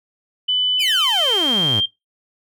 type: tone with pitch glide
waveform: sine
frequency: 3000 to 3178 Hz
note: F#7 to G7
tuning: +23 to +23 cents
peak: -15 dBFS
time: 0.48-1.86 s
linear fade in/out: 10 ms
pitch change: +100 cents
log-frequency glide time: 0.75-1.47 s
type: exponential sweep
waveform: sawtooth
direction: down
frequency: 2637 to 92.5 Hz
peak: -18 dBFS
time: 0.79-1.81 s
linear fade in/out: 20 ms
effects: noise-tail reverb RT60 0.2 s tail -20 dB re dry